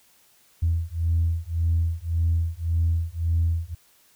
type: beating tone pair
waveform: sine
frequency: 82.41 / 84.21 Hz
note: E2 / E2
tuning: 0 / +37 cents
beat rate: 1.8 Hz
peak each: -23 / -23 dBFS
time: 0.62-3.75 s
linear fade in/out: 10 ms
effects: tanh soft clip ceiling -14 dBFS + white hiss -59 dBFS RMS until 4.15 s